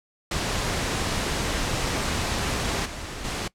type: noise with level steps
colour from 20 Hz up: pink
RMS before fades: -26 / -35 / -29 dBFS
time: 0.31-3.48 s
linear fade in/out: 5 ms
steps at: 2.85 / 3.24 s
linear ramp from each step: 10 ms
effects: noise-tail reverb RT60 0.1 s tail -21 dB re dry + low-pass 8000 Hz 12 dB/octave